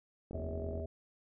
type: click train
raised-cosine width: 2 ms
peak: -31 dBFS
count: 23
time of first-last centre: 0.31-0.799 s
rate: 45 Hz
type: harmonic tone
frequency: 80.6 Hz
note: E2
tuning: 38 cents flat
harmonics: 1 / 3 / 5 / 7 / 8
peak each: -39 / -48 / -45 / -49 / -44 dBFS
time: 0.34-0.86 s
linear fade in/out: 5 ms
effects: none